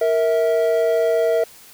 triangle tone pair together, 465.3 / 650 Hz, A#4 / E5, -3 / -24 cents, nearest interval tritone, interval 579 cents, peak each -16 dBFS, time 0.01-1.44 s, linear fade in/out 5 ms, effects white hiss -45 dBFS RMS until 1.73 s

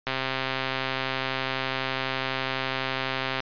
click train, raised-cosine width 0.3 ms, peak -11 dBFS, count 441, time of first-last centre 0.07-3.403 s, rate 132 Hz, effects resampled to 11025 Hz

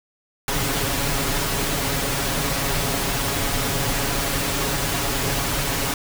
pink noise with comb filter, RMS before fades -23 dBFS, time 0.48-5.94 s, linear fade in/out 2 ms, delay 7.2 ms, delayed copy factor +0.65, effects none

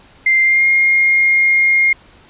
sine tone with pitch glide, 2093 to 2132 Hz, C7 to C7, 0 to +32 cents, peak -9 dBFS, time 0.26-1.93 s, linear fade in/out 5 ms, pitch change +32 cents, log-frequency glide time 0.44-0.65 s, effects pink hiss -46 dBFS RMS until 2.29 s + resampled to 8000 Hz

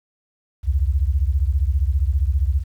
sine beating tone pair, 64.2 / 79.2 Hz, C2 / D#2, -32 / +31 cents, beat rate 15 Hz, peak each -18 / -20 dBFS, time 0.63-2.64 s, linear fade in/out 50 ms, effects 9-bit

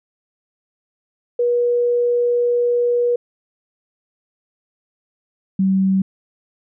sine tone pair in turn, 482.3 / 191.4 Hz, B4 / G3, -41 / -41 cents, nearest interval octave + major third, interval 1600 cents, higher first, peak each -14 / -13 dBFS, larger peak second, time 1.39-3.16 / 5.59-6.02 s, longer first, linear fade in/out 5 ms, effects none

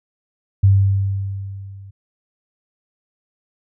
sine tone with level ramp, 98 Hz, G2, in tune, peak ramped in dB -7 to -36 dBFS, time 0.63-1.91 s, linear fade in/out 10 ms, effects none

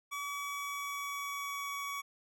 25% pulse tone with pitch glide, 1140 to 1128.2 Hz, C#6 to C#6, +48 to +30 cents, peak -33 dBFS, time 0.11-2.02 s, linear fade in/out 20 ms, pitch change -18 cents, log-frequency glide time 0.23-1.77 s, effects none

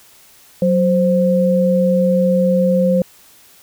sine tone pair together, 185.01 / 523.3 Hz, F#3 / C5, 0 / 0 cents, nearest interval octave + tritone, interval 1800 cents, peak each -14 dBFS, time 0.62-3.02 s, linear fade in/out 2 ms, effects white hiss -47 dBFS RMS until 3.62 s

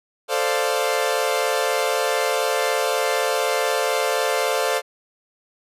sawtooth chord, D minor seventh, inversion second, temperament equal, 440 / 523.3 / 587.3 / 698.5 Hz, A4 / C5 / D5 / F5, 0 / 0 / 0 / 0 cents, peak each -21 / -20 / -22 / -22 dBFS, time 0.28-4.82 s, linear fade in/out 50 ms, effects resampled to 32000 Hz

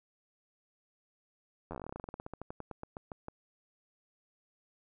slowing click train, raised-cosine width 1 ms, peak -27 dBFS, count 28, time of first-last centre 1.71-3.284 s, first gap 11 ms, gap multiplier 1.11, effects none

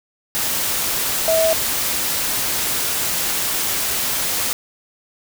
sine tone in noise, 648 Hz, E5, 30 cents flat, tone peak -14 dBFS, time 1.28-1.53 s, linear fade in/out 0 ms, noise white, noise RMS -21 dBFS, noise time 0.35-4.53 s, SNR +4 dB, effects none

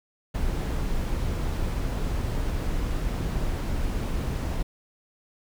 brown noise, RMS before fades -27 dBFS, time 0.34-4.63 s, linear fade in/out 10 ms, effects none

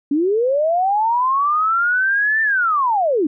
sine linear two-way sweep, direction up then down, 272.6 to 1793 to 272.6 Hz, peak -14 dBFS, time 0.11-3.27 s, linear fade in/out 5 ms, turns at 2.42 s, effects none

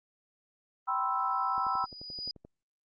sine chord, C major seventh, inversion second, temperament equal with one note detuned, 776.8 / 987.8 / 1046.5 / 1318.5 Hz, G5 / B5 / C6 / E6, -16 / 0 / 0 / 0 cents, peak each -35 / -33 / -35 / -31 dBFS, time 0.87-1.86 s, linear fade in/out 20 ms
sine tone with exponential growth, 4929 Hz, D#8, 17 cents flat, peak -33 dBFS, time 1.11-2.31 s, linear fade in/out 1 ms, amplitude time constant 260 ms
click train, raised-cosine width 2 ms, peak -35 dBFS, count 11, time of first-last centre 1.58-2.45 s, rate 11.5 Hz
effects Opus 32 kbps

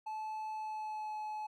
triangle tone with pitch glide, 867 to 855.1 Hz, A5 to A5, -26 to -50 cents, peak -36 dBFS, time 0.06-1.47 s, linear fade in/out 10 ms, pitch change -24 cents, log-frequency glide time 0.53-1.16 s, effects none

